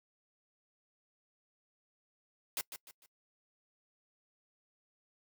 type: noise with echo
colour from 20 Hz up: white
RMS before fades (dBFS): -36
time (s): 2.57-2.61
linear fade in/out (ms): 0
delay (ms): 150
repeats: 3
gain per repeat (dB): -9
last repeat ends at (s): 3.06
effects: noise-tail reverb RT60 0.1 s tail -23 dB re dry + high-pass 200 Hz 12 dB/octave